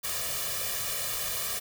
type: noise with comb filter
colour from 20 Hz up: white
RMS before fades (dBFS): -32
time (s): 0.03-1.6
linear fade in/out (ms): 20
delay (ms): 1.7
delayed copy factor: +1
effects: none